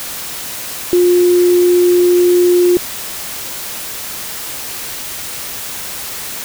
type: tone in noise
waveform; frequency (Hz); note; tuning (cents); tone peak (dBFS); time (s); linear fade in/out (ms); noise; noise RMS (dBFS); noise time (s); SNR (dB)
sine; 354.9; F4; +28; -7; 0.93-2.77; 0; white; -25; 0-6.44; +15
effects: none